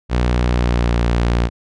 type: tone with pitch glide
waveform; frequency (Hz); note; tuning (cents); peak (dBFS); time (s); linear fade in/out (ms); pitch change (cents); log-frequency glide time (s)
sawtooth; 60.8 to 58.83; B1 to A#1; -26 to +17; -10; 0.09-1.5; 50; -57; 0.51-0.96
effects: low-pass 5000 Hz 12 dB/octave